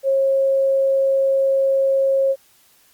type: tone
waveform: sine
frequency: 541 Hz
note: C#5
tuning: 42 cents flat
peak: -14 dBFS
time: 0.03-2.36 s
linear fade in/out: 50 ms
effects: white hiss -55 dBFS RMS until 2.93 s + Opus 48 kbps